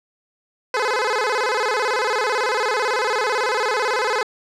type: tone with vibrato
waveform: 15% pulse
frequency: 466.2 Hz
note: A#4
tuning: in tune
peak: -12 dBFS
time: 0.74-4.23 s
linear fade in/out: 2 ms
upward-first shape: square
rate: 18 Hz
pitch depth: 150 cents each way
effects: low-pass 6000 Hz 12 dB/octave